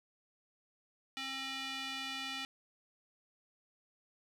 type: tone with band-pass filter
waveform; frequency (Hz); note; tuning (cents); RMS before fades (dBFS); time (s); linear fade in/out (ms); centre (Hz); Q
square; 267.8; C4; +40; -41; 1.17-2.45; 0; 3100; 1.8
effects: 10-bit